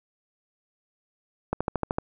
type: click train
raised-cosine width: 1 ms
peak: -11 dBFS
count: 7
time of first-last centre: 1.53-1.985 s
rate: 13.2 Hz
effects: none